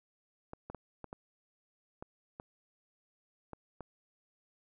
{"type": "clicks", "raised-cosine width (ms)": 1, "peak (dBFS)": -29, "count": 9, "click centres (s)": [0.534, 0.7, 0.747, 1.043, 1.129, 2.025, 2.399, 3.533, 3.807], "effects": []}